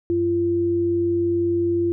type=tone pair together; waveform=sine; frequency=96.2 / 342.8 Hz; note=G2 / F4; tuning=-32 / -32 cents; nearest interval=octave + minor seventh; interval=2200 cents; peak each=-29 / -18 dBFS; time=0.1-1.92 s; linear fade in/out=0 ms; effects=none